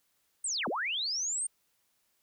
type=linear two-way sweep; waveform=sine; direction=down then up; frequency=8870 to 175.5 to 8870 Hz; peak=-30 dBFS; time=0.44-1.47 s; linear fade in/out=5 ms; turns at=0.68 s; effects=white hiss -74 dBFS RMS until 2.22 s